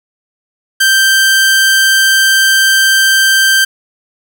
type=tone; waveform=sawtooth; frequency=1567 Hz; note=G6; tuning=1 cent flat; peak=-3 dBFS; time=0.8-3.65 s; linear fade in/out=10 ms; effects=none